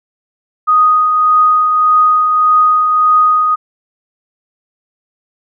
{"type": "tone with tremolo", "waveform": "sine", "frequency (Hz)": 1244.5, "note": "D#6", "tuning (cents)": 0, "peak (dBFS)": -5, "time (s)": [0.67, 3.56], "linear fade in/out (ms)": 20, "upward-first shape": "triangle", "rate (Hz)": 1.7, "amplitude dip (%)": 40, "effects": []}